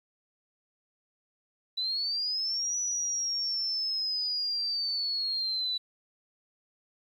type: linear two-way sweep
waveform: sine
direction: up then down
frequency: 3947 to 5920 to 3947 Hz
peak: -28 dBFS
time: 1.77-5.78 s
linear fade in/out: 10 ms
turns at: 2.79 s
effects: 10-bit